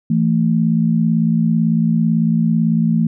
sine tone pair together, 165.8 / 223.8 Hz, E3 / A3, +10 / +30 cents, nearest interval perfect fourth, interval 520 cents, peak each -15 dBFS, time 0.1-3.07 s, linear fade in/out 5 ms, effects none

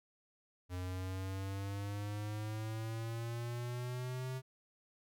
square exponential sweep, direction up, 89.8 to 130.81 Hz, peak -39 dBFS, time 0.69-4.42 s, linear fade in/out 50 ms, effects none

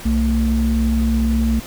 sine tone pair together, 63.33 / 225.7 Hz, B1 / A3, +44 / +44 cents, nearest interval octave + minor seventh, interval 2200 cents, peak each -16 dBFS, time 0.05-1.6 s, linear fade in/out 10 ms, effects tanh soft clip ceiling -8 dBFS + pink hiss -35 dBFS RMS until 1.66 s

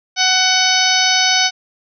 harmonic tone with a mistuned harmonic, 746 Hz, F#5, 14 cents sharp, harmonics 1 / 2 / 3 / 4 / 5 / 6 / 7 / 8, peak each -20 / -20 / -20 / -20 / -20 / -20 / -20 / -20 dBFS, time 0.16-1.51 s, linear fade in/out 50 ms, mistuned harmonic 4, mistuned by +17 cents, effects none

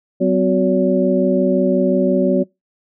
sine tone cluster, 188.9 / 254.6 / 367.8 / 568 Hz, F#3 / C4 / F#4 / C#5, +36 / -47 / -10 / +42 cents, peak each -18 dBFS, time 0.2-2.44 s, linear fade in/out 20 ms, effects noise-tail reverb RT60 0.2 s tail -24 dB re dry

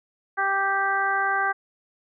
harmonic tone, 392 Hz, G4, in tune, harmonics 1 / 2 / 3 / 4 / 5, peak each -35 / -26 / -27 / -24 / -33 dBFS, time 0.37-1.53 s, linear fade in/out 20 ms, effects none

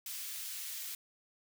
white high-pass noise, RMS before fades -42 dBFS, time 0.06-0.95 s, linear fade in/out 2 ms, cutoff 2200 Hz, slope 12 dB/octave, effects none

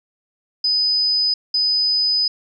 sine tone bursts at uneven times, 5000 Hz, D#8, 8 cents sharp, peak -15 dBFS, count 2, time 0.64-1.34 / 1.54-2.28 s, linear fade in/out 5 ms, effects none

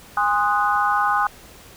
sine chord, Ab dominant seventh, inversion none, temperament equal with one note detuned, 820.1 / 1046.5 / 1244.5 / 1480 Hz, Ab5 / C6 / Eb6 / Gb6, -22 / 0 / 0 / 0 cents, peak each -21 / -24 / -21 / -24 dBFS, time 0.17-1.27 s, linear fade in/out 2 ms, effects pink hiss -45 dBFS RMS until 1.76 s

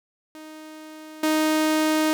sawtooth tone with level steps, 311.1 Hz, D#4, in tune, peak -35 / -15 dBFS, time 0.35-2.13 s, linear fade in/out 0 ms, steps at 1.23 s, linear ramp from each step 5 ms, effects none

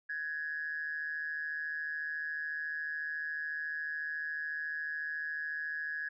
sine tone with amplitude modulation, 1672 Hz, G#6, 11 cents sharp, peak -31 dBFS, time 0.09-6.09 s, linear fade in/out 10 ms, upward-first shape sine, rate 154 Hz, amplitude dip 70%, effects tanh soft clip ceiling -27 dBFS

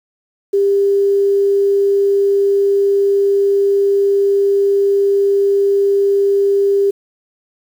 sine tone, 398.3 Hz, G4, 28 cents sharp, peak -10 dBFS, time 0.53-6.91 s, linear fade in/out 10 ms, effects 7-bit

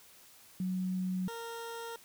sine / 20% pulse tone pair in turn, 185 / 462.5 Hz, F#3 / A#4, 0 / -14 cents, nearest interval octave + major third, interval 1586 cents, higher second, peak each -31 / -35 dBFS, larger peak first, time 0.6-1.28 / 1.28-1.96 s, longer neither, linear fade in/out 2 ms, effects white hiss -58 dBFS RMS until 2.04 s

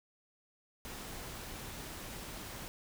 pink noise, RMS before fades -45 dBFS, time 0.85-2.68 s, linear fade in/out 0 ms, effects none

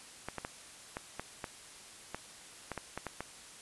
clicks, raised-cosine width 0.5 ms, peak -22 dBFS, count 12, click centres 0.286 / 0.383 / 0.449 / 0.969 / 1.196 / 1.442 / 2.146 / 2.717 / 2.777 / 2.976 / 3.067 / 3.206 s, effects white hiss -52 dBFS RMS until 3.61 s + resampled to 24000 Hz

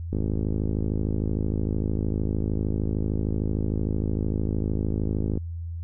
click train, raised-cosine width 3 ms, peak -14 dBFS, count 280, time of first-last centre 0.13-5.374 s, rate 53.2 Hz, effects added 84 Hz sine -30 dBFS peak until 5.83 s

